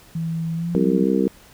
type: tone with pitch glide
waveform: sine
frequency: 164 to 181.97 Hz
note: E3 to F#3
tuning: -9 to -29 cents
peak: -22 dBFS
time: 0.15-1.04 s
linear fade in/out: 5 ms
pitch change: +180 cents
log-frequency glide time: 0.54-0.9 s
type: harmonic tone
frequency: 65.41 Hz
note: C2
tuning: in tune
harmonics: 3 / 4 / 5 / 6 / 7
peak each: -21 / -22 / -23 / -24 / -24 dBFS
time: 0.75-1.28 s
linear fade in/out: 0 ms
effects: pink hiss -49 dBFS RMS until 1.53 s